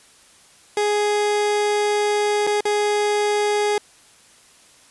30% pulse tone with dropouts, 415.8 Hz, G#4, 2 cents sharp, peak -15 dBFS, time 0.77-3.78 s, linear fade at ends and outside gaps 2 ms, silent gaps 2.468-2.472 / 2.607-2.653 s, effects white hiss -51 dBFS RMS until 4.9 s + resampled to 24000 Hz

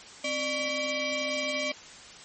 sawtooth ring-modulated tone, 861 Hz, A5, 38 cents flat, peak -21 dBFS, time 0.24-1.72 s, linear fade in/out 5 ms, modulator 1460 Hz, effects white hiss -47 dBFS RMS until 2.24 s + MP3 32 kbps

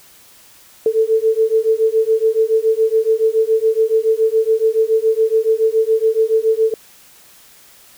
sine beating tone pair, 440 / 447.1 Hz, A4 / A4, 0 / +28 cents, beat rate 7.1 Hz, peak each -15 dBFS, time 0.86-6.74 s, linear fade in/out 2 ms, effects white hiss -46 dBFS RMS until 7.97 s

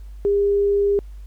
sine tone, 403.4 Hz, G4, 50 cents sharp, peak -15 dBFS, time 0.25-0.99 s, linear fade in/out 0 ms, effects added 50 Hz sine -34 dBFS peak until 1.26 s + pink hiss -60 dBFS RMS until 1.26 s

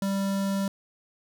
square tone with notch filter, 196.2 Hz, G3, 2 cents sharp, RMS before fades -27 dBFS, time 0.02-0.68 s, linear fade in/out 2 ms, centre 2300 Hz, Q 1.9, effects none

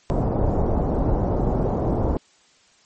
pink low-pass noise, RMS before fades -21 dBFS, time 0.1-2.17 s, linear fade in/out 0 ms, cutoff 800 Hz, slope 24 dB/octave, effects white hiss -57 dBFS RMS until 2.85 s + MP3 32 kbps

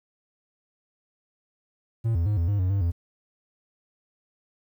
triangle tone with pitch steps, 114 / 84.3 / 104.7 / 84.3 / 101.9 / 91.8 / 99 / 85.1 Hz, A#2 / E2 / G#2 / E2 / G#2 / F#2 / G2 / F2, -38 / +39 / +15 / +39 / -32 / -13 / +18 / -44 cents, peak -19 dBFS, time 2.04-2.92 s, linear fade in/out 20 ms, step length 110 ms, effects 10-bit

